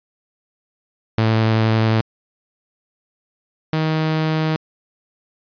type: tone pair in turn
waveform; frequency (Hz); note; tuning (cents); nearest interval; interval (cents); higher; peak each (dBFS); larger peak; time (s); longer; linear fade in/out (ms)
sawtooth; 111.1 / 157.48; A2 / D#3; +17 / +21; tritone; 604; second; -10 / -13; first; 1.18-2.01 / 3.73-4.56; neither; 0
effects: resampled to 11025 Hz